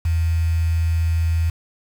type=tone with quantisation; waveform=sine; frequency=82.41 Hz; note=E2; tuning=in tune; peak=-16 dBFS; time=0.05-1.5 s; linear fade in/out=5 ms; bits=6; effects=none